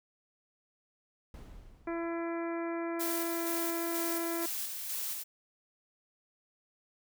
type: noise with exponential decay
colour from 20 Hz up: brown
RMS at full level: -44 dBFS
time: 1.34-2.68 s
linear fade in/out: 2 ms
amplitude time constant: 290 ms
type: harmonic tone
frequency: 335.9 Hz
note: E4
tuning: 33 cents sharp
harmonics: 1 / 2 / 3 / 4 / 5 / 6 / 7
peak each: -34 / -40 / -44 / -46 / -48 / -50 / -51 dBFS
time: 1.87-4.46 s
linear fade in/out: 5 ms
type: noise with tremolo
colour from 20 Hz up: blue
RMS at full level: -36 dBFS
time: 2.99-5.24 s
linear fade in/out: 20 ms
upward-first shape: square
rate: 2.1 Hz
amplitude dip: 35%
effects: none